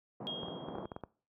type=band-pass noise; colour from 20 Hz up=pink; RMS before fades=-44 dBFS; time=0.2-0.86 s; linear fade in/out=5 ms; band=150 to 970 Hz; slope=24 dB/octave
type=tone with exponential decay; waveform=sine; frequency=3257 Hz; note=G#7; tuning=34 cents flat; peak=-35 dBFS; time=0.27-1.01 s; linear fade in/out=0 ms; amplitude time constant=160 ms
type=clicks; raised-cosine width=1 ms; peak=-27 dBFS; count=9; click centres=0.432 / 0.484 / 0.686 / 0.754 / 0.784 / 0.855 / 0.918 / 0.964 / 1.037 s
effects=noise-tail reverb RT60 0.4 s tail -21 dB re dry + high-pass 60 Hz 12 dB/octave